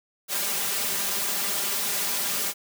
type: noise with comb filter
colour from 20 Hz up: white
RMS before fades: -27 dBFS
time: 0.28-2.54 s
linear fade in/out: 50 ms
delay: 5 ms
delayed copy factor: +0.8
effects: high-pass 150 Hz 12 dB/octave